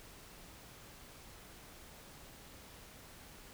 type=silence; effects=pink hiss -55 dBFS RMS until 3.53 s